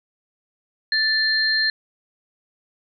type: tone pair together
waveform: sine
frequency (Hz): 1760 / 4180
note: A6 / C8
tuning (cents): 0 / -2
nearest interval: octave + minor third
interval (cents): 1498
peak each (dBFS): -20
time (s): 0.92-1.7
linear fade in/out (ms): 2
effects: none